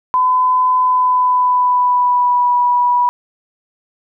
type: tone with pitch glide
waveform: sine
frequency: 1011 to 977.1 Hz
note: B5 to B5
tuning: +40 to -19 cents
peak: -10 dBFS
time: 0.14-3.09 s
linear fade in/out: 0 ms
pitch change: -59 cents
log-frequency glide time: 0.77-2.55 s
effects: none